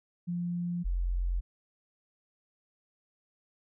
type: tone pair in turn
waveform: sine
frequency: 174.4 / 44.21 Hz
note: F3 / F1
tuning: -2 / +22 cents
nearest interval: 2 octaves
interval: 2376 cents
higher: first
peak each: -30 / -27 dBFS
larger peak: second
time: 0.27-0.84 / 0.84-1.41 s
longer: neither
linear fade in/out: 20 ms
effects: none